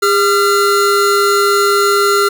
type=tone pair together; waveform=square; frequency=403.6 / 1373 Hz; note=G#4 / F6; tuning=-49 / -30 cents; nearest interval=octave + major sixth; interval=2119 cents; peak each=-13 dBFS; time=0.02-2.29 s; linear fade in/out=10 ms; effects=none